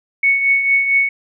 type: tone with tremolo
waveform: sine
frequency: 2217 Hz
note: C#7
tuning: in tune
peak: -9 dBFS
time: 0.23-1.09 s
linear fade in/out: 5 ms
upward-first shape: triangle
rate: 4.4 Hz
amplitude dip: 60%
effects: none